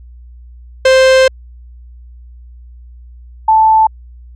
45% pulse / sine tone pair in turn, 523.3 / 878.4 Hz, C5 / A5, 0 / -3 cents, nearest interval major sixth, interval 897 cents, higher second, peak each -5 dBFS, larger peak neither, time 0.85-1.28 / 3.48-3.87 s, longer first, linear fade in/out 5 ms, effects added 60 Hz sine -33 dBFS peak until 4.35 s + low-pass 6000 Hz 12 dB/octave

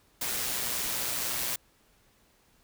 white noise with amplitude modulation, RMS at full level -30 dBFS, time 0.21-1.56 s, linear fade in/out 5 ms, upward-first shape sine, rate 122 Hz, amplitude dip 35%, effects pink hiss -65 dBFS RMS until 2.63 s

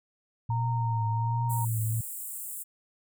sine tone with vibrato, 114.4 Hz, A#2, 32 cents flat, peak -26 dBFS, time 0.49-2.01 s, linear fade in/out 5 ms, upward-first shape triangle, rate 1.3 Hz, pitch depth 83 cents each way
sine tone with pitch glide, 924 to 929.4 Hz, A#5 to A#5, -16 to -5 cents, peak -31 dBFS, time 0.5-1.65 s, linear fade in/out 5 ms, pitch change +11 cents, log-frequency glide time 0.93-1.34 s
pink high-pass noise, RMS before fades -38 dBFS, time 1.49-2.64 s, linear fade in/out 20 ms, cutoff 7500 Hz, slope 96 dB/octave
effects none

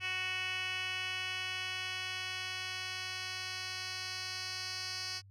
10% pulse tone with band-pass filter sweep, 370.8 Hz, F#4, 4 cents sharp, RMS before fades -39 dBFS, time 0-5.22 s, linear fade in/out 50 ms, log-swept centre 2800 to 4400 Hz, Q 4, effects added 98 Hz sine -54 dBFS peak until 5.3 s

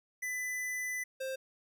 square tone pair in turn, 2000 / 527.7 Hz, B6 / C5, +21 / +15 cents, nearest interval octave + major seventh, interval 2306 cents, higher first, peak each -35 / -36 dBFS, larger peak first, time 0.22-1.04 / 1.2-1.36 s, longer first, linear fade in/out 10 ms, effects none

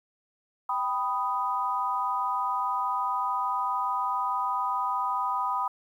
sine chord, G augmented, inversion none, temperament equal with one note detuned, 784 / 991.2 / 1244.5 Hz, G5 / B5 / D#6, 0 / +6 / 0 cents, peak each -33 / -28 / -30 dBFS, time 0.69-5.68 s, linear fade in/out 5 ms, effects 10-bit

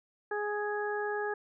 harmonic tone, 416.1 Hz, G#4, 3 cents sharp, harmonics 1 / 2 / 3 / 4, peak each -33 / -37 / -43 / -37 dBFS, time 0.31-1.34 s, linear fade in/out 5 ms, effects none

